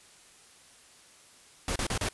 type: noise bursts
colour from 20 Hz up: pink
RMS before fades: -30 dBFS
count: 4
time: 1.68-2.088 s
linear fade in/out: 2 ms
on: 78 ms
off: 32 ms
effects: white hiss -56 dBFS RMS until 2.13 s + resampled to 24000 Hz